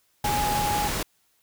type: tone in noise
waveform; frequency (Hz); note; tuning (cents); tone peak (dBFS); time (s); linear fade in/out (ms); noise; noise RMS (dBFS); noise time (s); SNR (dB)
sine; 830.6; G#5; 0; -24; 0.24-0.88; 5; pink; -28; 0.24-1.03; +1
effects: white hiss -67 dBFS RMS until 1.42 s